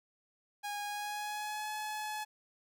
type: tone with pitch glide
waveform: sawtooth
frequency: 822 to 852.5 Hz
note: G#5 to G#5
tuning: -18 to +45 cents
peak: -33 dBFS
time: 0.63-2.25 s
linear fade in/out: 20 ms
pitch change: +63 cents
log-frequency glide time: 0.84-1.7 s
effects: none